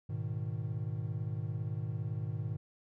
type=chord; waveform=triangle; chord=G# minor; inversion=none; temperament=equal with one note detuned; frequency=105.76 / 123.47 / 155.56 Hz; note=G#2 / B2 / D#3; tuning=+32 / 0 / 0 cents; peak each=-35 / -37 / -38 dBFS; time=0.09-2.57 s; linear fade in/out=10 ms; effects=none